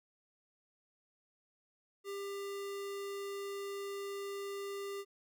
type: tone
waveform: square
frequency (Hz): 398.4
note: G4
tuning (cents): +28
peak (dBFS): -40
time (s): 2.04-5.05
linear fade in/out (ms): 50
effects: none